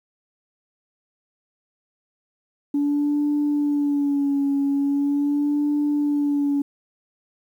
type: tone with vibrato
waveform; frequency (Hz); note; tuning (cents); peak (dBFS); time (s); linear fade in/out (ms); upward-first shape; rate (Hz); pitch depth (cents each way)
sine; 286.3; D4; -44; -17; 2.74-6.62; 5; sine; 0.41; 42
effects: tanh soft clip ceiling -15 dBFS + 9-bit